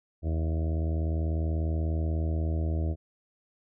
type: harmonic tone with a mistuned harmonic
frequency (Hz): 80.2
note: E2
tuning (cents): -47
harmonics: 1 / 2 / 3 / 4 / 5 / 6 / 7 / 8 / 9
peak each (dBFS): -26 / -36 / -42 / -38 / -44 / -48 / -45 / -45 / -50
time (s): 0.22-2.96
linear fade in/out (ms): 50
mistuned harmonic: 9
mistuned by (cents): -58
effects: none